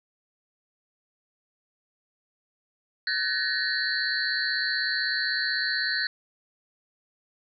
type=tone cluster; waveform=sine; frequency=1519 / 1722 / 1858 / 4113 / 4458 Hz; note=F#6 / A6 / A#6 / C8 / C#8; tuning=+45 / -38 / -6 / -30 / +9 cents; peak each=-31 dBFS; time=3.07-6.07 s; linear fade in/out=2 ms; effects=none